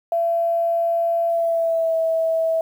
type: tone with pitch glide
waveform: sine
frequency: 675 to 651.6 Hz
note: E5 to E5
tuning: +41 to -20 cents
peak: -17 dBFS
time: 0.12-2.61 s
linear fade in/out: 2 ms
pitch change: -61 cents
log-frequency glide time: 1.29-1.95 s
effects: 8-bit